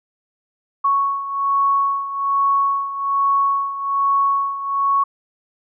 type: beating tone pair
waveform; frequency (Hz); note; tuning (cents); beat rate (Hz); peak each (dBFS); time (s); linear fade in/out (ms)
sine; 1108.7 / 1109.9; C#6 / C#6; 0 / +2; 1.2; -17 / -22; 0.84-5.04; 10
effects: none